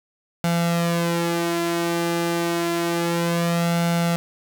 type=tone with flanger; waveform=sawtooth; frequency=170 Hz; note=F3; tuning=46 cents flat; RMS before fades=-22 dBFS; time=0.44-4.16 s; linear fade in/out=0 ms; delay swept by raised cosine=1.4 to 3.4 ms; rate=0.29 Hz; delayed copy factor=+0.7; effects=none